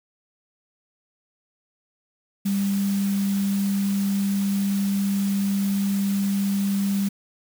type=tone in noise; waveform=sine; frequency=198.2 Hz; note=G3; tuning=19 cents sharp; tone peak=-20 dBFS; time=2.45-7.09 s; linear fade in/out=10 ms; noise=white; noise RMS=-37 dBFS; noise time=2.45-7.09 s; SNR=+14 dB; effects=none